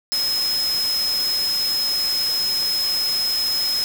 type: tone in noise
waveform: sine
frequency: 5130 Hz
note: E8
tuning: 48 cents flat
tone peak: -19 dBFS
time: 0.12-3.84 s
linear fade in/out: 0 ms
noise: white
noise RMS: -30 dBFS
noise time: 0.12-3.84 s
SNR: +8 dB
effects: none